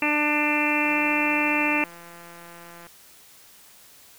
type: harmonic tone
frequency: 297.6 Hz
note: D4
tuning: 23 cents sharp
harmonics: 1 / 2 / 3 / 4 / 5 / 6 / 7 / 8 / 9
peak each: -26 / -32 / -29 / -33 / -36 / -32 / -31 / -26 / -26 dBFS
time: 0.02-1.84 s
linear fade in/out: 2 ms
type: click train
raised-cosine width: 0.5 ms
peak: -30 dBFS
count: 346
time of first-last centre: 0.85-2.868 s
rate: 171 Hz
effects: white hiss -51 dBFS RMS until 4.18 s